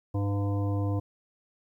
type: harmonic tone with a mistuned harmonic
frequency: 100.5 Hz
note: G2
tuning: 44 cents sharp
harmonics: 1 / 3 / 5 / 7 / 9 / 10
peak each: -26 / -33 / -38 / -42 / -47 / -45 dBFS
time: 0.14-1 s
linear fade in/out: 10 ms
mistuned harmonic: 10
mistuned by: +32 cents
effects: 11-bit